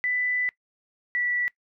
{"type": "tone pair in turn", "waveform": "sine", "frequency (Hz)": [1990, 1955.8], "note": ["B6", "B6"], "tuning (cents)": [13, -17], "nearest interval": "unison", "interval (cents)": 30, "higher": "first", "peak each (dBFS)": -23, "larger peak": "neither", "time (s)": [[0.04, 0.49], [1.15, 1.48]], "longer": "first", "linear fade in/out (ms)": 0, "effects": ["noise-tail reverb RT60 0.1 s tail -21 dB re dry"]}